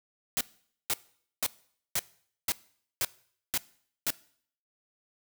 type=noise bursts; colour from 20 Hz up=white; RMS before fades=-28 dBFS; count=8; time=0.37-4.104 s; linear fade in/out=0 ms; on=38 ms; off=490 ms; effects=noise-tail reverb RT60 0.6 s tail -21 dB re dry